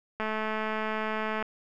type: click train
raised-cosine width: 0.5 ms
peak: -17 dBFS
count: 267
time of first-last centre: 0.2-1.426 s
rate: 217 Hz
effects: none